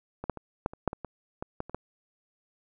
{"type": "clicks", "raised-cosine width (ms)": 1, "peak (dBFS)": [-22, -13, -25, -13, -28, -10, -21, -22, -20, -18, -28, -18], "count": 12, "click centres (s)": [0.24, 0.297, 0.373, 0.661, 0.735, 0.877, 0.931, 1.047, 1.425, 1.604, 1.696, 1.746], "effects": []}